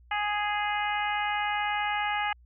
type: harmonic tone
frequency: 415.3 Hz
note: G#4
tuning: in tune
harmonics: 2 / 3 / 4 / 5 / 6 / 7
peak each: -29 / -35 / -34 / -34 / -38 / -38 dBFS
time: 0.11-2.33 s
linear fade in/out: 5 ms
effects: added 60 Hz sine -53 dBFS peak until 2.45 s